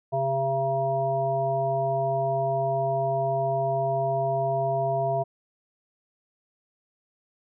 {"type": "harmonic tone with a mistuned harmonic", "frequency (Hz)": 135.4, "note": "C#3", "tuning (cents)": -40, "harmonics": [1, 3, 5, 7], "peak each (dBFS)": [-30, -32, -24, -34], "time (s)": [0.12, 5.24], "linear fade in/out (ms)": 20, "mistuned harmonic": 3, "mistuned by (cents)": -19, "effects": []}